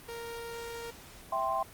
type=tone; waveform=sawtooth; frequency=465.8 Hz; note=A#4; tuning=1 cent flat; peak=-35 dBFS; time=0.08-0.91 s; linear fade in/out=10 ms
type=chord; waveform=sine; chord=C major; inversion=first; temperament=equal; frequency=659.3 / 784 / 1046.5 Hz; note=E5 / G5 / C6; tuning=0 / 0 / 0 cents; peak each=-34 / -33 / -31 dBFS; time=1.32-1.63 s; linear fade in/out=5 ms
effects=pink hiss -51 dBFS RMS until 1.73 s + Opus 32 kbps